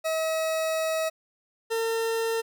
40% pulse tone pair in turn, 640 / 453.8 Hz, D#5 / A#4, +49 / -47 cents, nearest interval tritone, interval 596 cents, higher first, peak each -24 dBFS, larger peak neither, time 0.04-1.1 / 1.7-2.42 s, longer first, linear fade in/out 20 ms, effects none

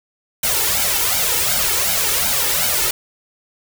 white noise with flanger, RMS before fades -18 dBFS, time 0.43-2.91 s, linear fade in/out 5 ms, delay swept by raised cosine 1.3 to 2.3 ms, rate 2.7 Hz, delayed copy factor +0.8, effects none

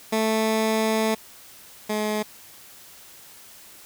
15% pulse tone pair in turn, 220 / 212.9 Hz, A3 / G#3, 0 / +43 cents, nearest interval minor second, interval 57 cents, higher first, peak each -14 / -17 dBFS, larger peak first, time 0.12-1.15 / 1.89-2.23 s, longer first, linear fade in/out 10 ms, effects white hiss -47 dBFS RMS until 3.85 s

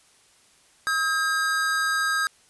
square tone pair together, 1277 / 1611 Hz, D#6 / G6, +45 / +47 cents, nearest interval major third, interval 402 cents, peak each -27 / -24 dBFS, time 0.87-2.27 s, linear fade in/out 0 ms, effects white hiss -58 dBFS RMS until 2.49 s + resampled to 24000 Hz

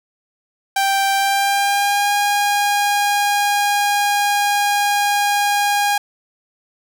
sawtooth tone with pitch glide, 785 to 816.4 Hz, G5 to G#5, +2 to -30 cents, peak -11 dBFS, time 0.76-5.98 s, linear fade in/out 5 ms, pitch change +68 cents, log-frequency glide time 1.15-2.13 s, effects none

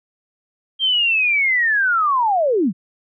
sine linear sweep, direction down, 3192 to 154.9 Hz, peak -14 dBFS, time 0.79-2.73 s, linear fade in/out 50 ms, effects none

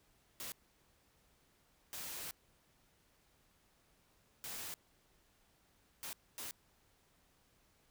white noise bursts at uneven times, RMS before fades -45 dBFS, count 5, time 0.4-0.52 / 1.93-2.31 / 4.44-4.74 / 6.03-6.13 / 6.38-6.51 s, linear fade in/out 0 ms, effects pink hiss -72 dBFS RMS until 7.9 s

